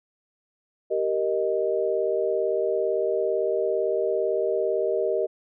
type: chord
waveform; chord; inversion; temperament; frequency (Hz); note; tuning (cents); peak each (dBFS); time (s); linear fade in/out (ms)
sine; Eb major; first; just; 388.9 / 466.7 / 622.3; G4 / Bb4 / Eb5; -14 / +2 / 0; -26; 0.9-5.27; 20
effects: none